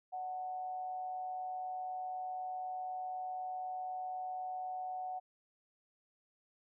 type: tone with amplitude modulation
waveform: sine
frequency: 740 Hz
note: F#5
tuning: in tune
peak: -36 dBFS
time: 0.12-5.2 s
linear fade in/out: 20 ms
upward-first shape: sine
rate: 148 Hz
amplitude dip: 40%
effects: none